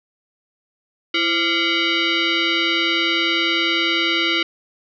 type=tone with frequency modulation; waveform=sine; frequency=335 Hz; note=E4; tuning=28 cents sharp; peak=-16 dBFS; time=1.14-4.43 s; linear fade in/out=5 ms; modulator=860 Hz; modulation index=4.1; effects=none